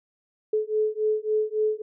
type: beating tone pair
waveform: sine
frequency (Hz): 428.3 / 431.9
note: A4 / A4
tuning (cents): -47 / -32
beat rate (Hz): 3.6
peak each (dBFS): -25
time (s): 0.53-1.82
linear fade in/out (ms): 5
effects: none